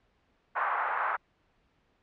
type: band-pass noise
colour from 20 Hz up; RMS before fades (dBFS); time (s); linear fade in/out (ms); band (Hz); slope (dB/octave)
pink; -30; 0.55-1.17; 20; 860 to 1500; 24
effects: pink hiss -70 dBFS RMS until 2.02 s + low-pass 3000 Hz 12 dB/octave